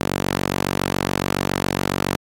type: tone with high-pass filter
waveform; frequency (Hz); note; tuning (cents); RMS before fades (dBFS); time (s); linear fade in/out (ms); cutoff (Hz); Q
sawtooth; 47.17; F#1; +34; -23; 0-2.17; 10; 180; 0.69
effects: AAC 48 kbps